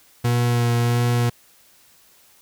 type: tone with vibrato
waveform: 40% pulse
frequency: 119.7 Hz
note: A#2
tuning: 46 cents sharp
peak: -16 dBFS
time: 0.24-1.3 s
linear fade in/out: 10 ms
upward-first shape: sine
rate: 1.5 Hz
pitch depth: 13 cents each way
effects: white hiss -54 dBFS RMS until 2.41 s